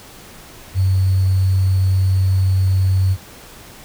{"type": "tone with sample-and-hold", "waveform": "sine", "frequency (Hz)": 94.6, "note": "F#2", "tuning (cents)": 39, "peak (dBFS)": -12, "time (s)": [0.74, 3.17], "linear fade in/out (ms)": 50, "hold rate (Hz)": 4410, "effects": ["pink hiss -40 dBFS RMS until 3.84 s"]}